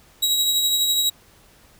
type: tone with tremolo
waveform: sawtooth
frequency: 3847 Hz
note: B7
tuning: 46 cents flat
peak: -13 dBFS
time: 0.22-1.1 s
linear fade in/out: 10 ms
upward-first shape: triangle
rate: 12 Hz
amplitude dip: 40%
effects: pink hiss -53 dBFS RMS until 1.79 s